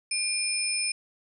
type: tone cluster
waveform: sine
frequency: 2415 / 5220 / 9120 Hz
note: D7 / E8 / C#9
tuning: +48 / -18 / +48 cents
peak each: -30 dBFS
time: 0.11-0.92 s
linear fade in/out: 5 ms
effects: none